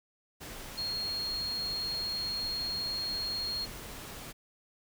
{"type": "tone in noise", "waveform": "sine", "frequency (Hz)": 4268, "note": "C8", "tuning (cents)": 34, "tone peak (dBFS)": -32, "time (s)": [0.77, 3.66], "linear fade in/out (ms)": 20, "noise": "pink", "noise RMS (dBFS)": -44, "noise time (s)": [0.4, 4.33], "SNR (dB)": 9, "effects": []}